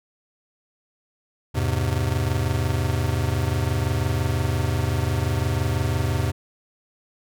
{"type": "chord", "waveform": "square", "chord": "E augmented", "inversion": "none", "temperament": "just", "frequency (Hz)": [82.41, 103.01, 128.76], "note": ["E2", "G#2", "B#2"], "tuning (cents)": [0, -14, -27], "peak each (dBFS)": -26, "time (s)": [1.54, 6.32], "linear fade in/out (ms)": 20, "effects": []}